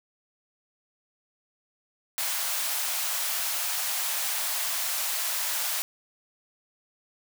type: high-pass noise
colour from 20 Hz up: white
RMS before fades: -29 dBFS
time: 2.18-5.82 s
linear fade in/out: 0 ms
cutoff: 590 Hz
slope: 48 dB/octave
effects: none